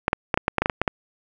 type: clicks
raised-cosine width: 0.5 ms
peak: -4 dBFS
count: 11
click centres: 0.081 / 0.131 / 0.342 / 0.375 / 0.481 / 0.583 / 0.62 / 0.659 / 0.698 / 0.816 / 0.878 s
effects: none